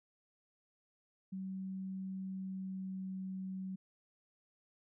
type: tone with pitch glide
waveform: sine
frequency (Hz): 190 to 188.91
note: F#3 to F#3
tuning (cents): +46 to +36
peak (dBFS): -39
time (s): 1.32-3.76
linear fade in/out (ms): 10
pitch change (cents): -10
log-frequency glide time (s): 2.22-3.17
effects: none